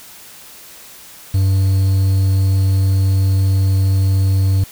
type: tone with quantisation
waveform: triangle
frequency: 96.1 Hz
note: G2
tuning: 34 cents flat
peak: -9 dBFS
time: 1.34-4.64 s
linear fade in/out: 5 ms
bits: 6
effects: white hiss -39 dBFS RMS until 4.71 s